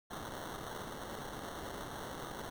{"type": "noise with sample-and-hold", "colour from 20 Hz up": "violet", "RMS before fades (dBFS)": -44, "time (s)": [0.1, 2.5], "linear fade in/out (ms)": 10, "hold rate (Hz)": 2450, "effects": []}